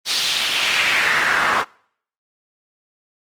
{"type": "noise with band-pass filter sweep", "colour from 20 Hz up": "pink", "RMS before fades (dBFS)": -18, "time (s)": [0.05, 1.65], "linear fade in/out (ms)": 50, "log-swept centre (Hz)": [4500, 1200], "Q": 2.4, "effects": ["noise-tail reverb RT60 0.6 s tail -25 dB re dry", "Opus 24 kbps"]}